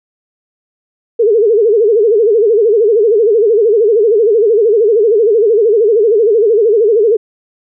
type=tone with vibrato; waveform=sine; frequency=436.2 Hz; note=A4; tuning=15 cents flat; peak=-6 dBFS; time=1.19-7.17 s; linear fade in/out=10 ms; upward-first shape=sine; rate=13 Hz; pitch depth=150 cents each way; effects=none